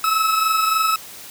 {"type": "tone pair together", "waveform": "40% pulse", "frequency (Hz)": [1294, 1317.4], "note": ["E6", "E6"], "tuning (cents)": [-32, -1], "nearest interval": "unison", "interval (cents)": 31, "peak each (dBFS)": [-16, -23], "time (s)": [0.04, 0.96], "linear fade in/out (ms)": 2, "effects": ["white hiss -38 dBFS RMS until 1.3 s", "high-pass 80 Hz 12 dB/octave"]}